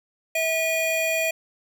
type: tone pair together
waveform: square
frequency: 648 / 2447 Hz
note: E5 / D#7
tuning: -30 / -29 cents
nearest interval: octave + major seventh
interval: 2301 cents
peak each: -25 dBFS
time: 0.35-1.31 s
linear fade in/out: 5 ms
effects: none